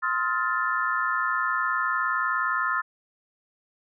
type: chord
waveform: sine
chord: F dominant seventh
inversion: second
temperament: equal with one note detuned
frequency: 1046.5 / 1277.3 / 1396.9 / 1760 Hz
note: C6 / Eb6 / F6 / A6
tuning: 0 / +45 / 0 / 0 cents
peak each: -29 / -28 / -28 / -29 dBFS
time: 0.02-2.82 s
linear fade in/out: 20 ms
effects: none